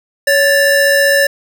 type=tone pair together; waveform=square; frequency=561.6 / 1760 Hz; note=C#5 / A6; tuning=+22 / 0 cents; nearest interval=octave + minor sixth; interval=1978 cents; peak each=-12 dBFS; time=0.27-1.27 s; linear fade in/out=5 ms; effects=none